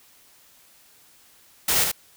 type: noise with echo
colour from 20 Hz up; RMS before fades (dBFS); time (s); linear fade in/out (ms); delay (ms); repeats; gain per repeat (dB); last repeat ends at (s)
white; -21; 1.68-1.84; 5; 76; 1; -4; 1.916
effects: white hiss -55 dBFS RMS until 2.16 s